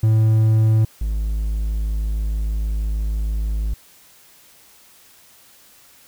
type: tone pair in turn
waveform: triangle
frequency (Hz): 110 / 53.16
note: A2 / G#1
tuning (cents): 0 / +41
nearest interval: octave + minor second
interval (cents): 1259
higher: first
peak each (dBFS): -10 / -17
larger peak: first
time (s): 0.03-0.85 / 1.01-3.74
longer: second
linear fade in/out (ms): 5
effects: white hiss -50 dBFS RMS until 6.07 s